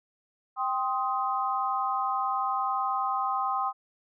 sine chord, C minor, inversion second, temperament just, 784.9 / 1046.5 / 1255.8 Hz, G5 / C6 / Eb6, +2 / 0 / +16 cents, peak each -30 dBFS, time 0.56-3.73 s, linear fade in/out 50 ms, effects none

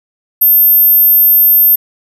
sine tone, 13290 Hz, G#9, in tune, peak -4 dBFS, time 0.41-1.76 s, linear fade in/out 10 ms, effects none

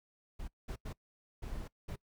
brown noise bursts at uneven times, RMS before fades -41 dBFS, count 5, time 0.39-0.48 / 0.68-0.76 / 0.85-0.93 / 1.42-1.68 / 1.88-1.96 s, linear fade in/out 10 ms, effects noise-tail reverb RT60 0.1 s tail -22 dB re dry

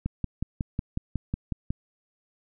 click train, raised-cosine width 5 ms, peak -15 dBFS, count 10, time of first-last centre 0.06-1.705 s, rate 5.47 Hz, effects none

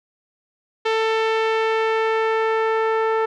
sawtooth tone with low-pass filter sweep, 444.3 Hz, A4, 17 cents sharp, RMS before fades -20 dBFS, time 0.85-3.26 s, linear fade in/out 10 ms, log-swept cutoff 3300 to 1500 Hz, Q 1.2, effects none

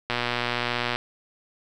click train, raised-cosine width 0.3 ms, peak -9 dBFS, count 105, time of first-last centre 0.1-0.96 s, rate 121 Hz, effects none

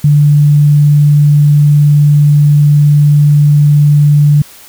sine tone, 146.83 Hz, D3, in tune, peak -3 dBFS, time 0.04-4.42 s, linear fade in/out 5 ms, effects white hiss -36 dBFS RMS until 4.68 s

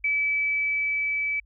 sine tone with level ramp, 2300 Hz, D7, 37 cents flat, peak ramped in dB -21 to -24 dBFS, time 0.04-1.4 s, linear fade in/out 5 ms, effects added 50 Hz sine -54 dBFS peak until 1.45 s

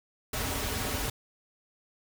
pink noise with comb filter, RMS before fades -32 dBFS, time 0.33-1.1 s, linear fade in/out 5 ms, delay 5.8 ms, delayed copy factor -0.65, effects none

